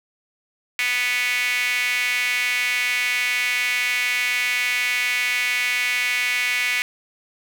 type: tone with high-pass filter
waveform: sawtooth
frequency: 246.9 Hz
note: B3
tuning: in tune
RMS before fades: -22 dBFS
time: 0.79-6.82 s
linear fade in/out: 0 ms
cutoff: 2200 Hz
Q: 5.5
effects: none